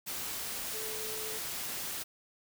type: tone in noise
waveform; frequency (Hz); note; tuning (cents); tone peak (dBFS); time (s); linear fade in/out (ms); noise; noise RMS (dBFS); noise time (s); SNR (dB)
sine; 436; A4; -16; -43; 0.73-1.39; 20; white; -38; 0.06-2.04; -8
effects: none